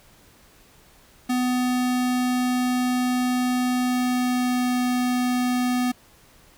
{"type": "tone with pitch glide", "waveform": "square", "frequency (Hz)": [250, 248.6], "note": ["B3", "B3"], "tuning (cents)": [21, 12], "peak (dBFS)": -21, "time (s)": [1.29, 5.92], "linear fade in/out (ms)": 10, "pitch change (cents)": -9, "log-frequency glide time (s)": [3.87, 4.78], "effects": ["pink hiss -54 dBFS RMS until 6.57 s"]}